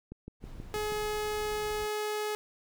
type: click train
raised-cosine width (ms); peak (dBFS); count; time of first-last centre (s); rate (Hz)
3; -29; 6; 0.12-0.921; 6.24
type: noise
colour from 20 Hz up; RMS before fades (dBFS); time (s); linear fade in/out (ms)
brown; -45; 0.4-1.9; 50
type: tone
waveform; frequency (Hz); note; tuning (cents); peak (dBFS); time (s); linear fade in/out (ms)
sawtooth; 423.2; G#4; +33; -27; 0.74-2.35; 0
effects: none